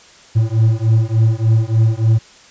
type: beating tone pair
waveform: triangle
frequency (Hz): 110 / 113.4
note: A2 / A#2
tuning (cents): 0 / -47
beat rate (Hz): 3.4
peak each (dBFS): -12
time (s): 0.35-2.19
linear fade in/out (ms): 20
effects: white hiss -44 dBFS RMS until 2.5 s + resampled to 16000 Hz